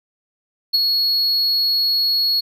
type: tone with ADSR envelope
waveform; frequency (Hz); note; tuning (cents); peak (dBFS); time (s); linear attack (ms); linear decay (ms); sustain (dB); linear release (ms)
triangle; 4340; C#8; -37; -10; 0.73-2.41; 18; 21; -4; 17
effects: none